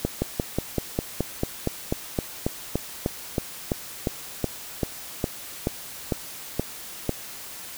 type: slowing click train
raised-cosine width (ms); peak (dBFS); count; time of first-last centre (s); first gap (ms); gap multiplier
2; -9; 24; 0.05-7.093; 170; 1.05
effects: white hiss -39 dBFS RMS until 7.77 s